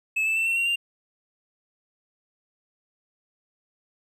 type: tone with pitch steps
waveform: triangle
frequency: 2600 / 2636 / 2673 / 2710 / 2748 / 2787 Hz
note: E7 / E7 / E7 / E7 / F7 / F7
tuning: -24 / -1 / +23 / +47 / -29 / -4 cents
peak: -20 dBFS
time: 0.16-0.76 s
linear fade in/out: 10 ms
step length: 100 ms
effects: none